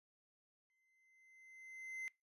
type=tone with exponential growth; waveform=triangle; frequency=2065 Hz; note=C7; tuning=23 cents flat; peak=-39 dBFS; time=0.7-2.08 s; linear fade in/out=0 ms; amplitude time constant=300 ms; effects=noise-tail reverb RT60 0.2 s tail -22 dB re dry + resampled to 32000 Hz